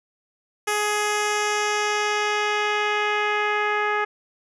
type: tone with low-pass filter sweep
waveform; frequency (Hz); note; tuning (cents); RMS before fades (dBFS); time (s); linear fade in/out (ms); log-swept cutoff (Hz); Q
10% pulse; 418.7; G#4; +14; -23; 0.67-4.05; 10; 11000 to 1800; 1.2
effects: none